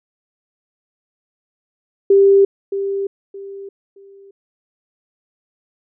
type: tone with echo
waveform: sine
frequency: 394.6 Hz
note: G4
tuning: 11 cents sharp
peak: -7 dBFS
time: 2.1-2.45 s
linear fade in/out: 5 ms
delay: 620 ms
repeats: 3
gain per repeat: -11 dB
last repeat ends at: 4.31 s
effects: none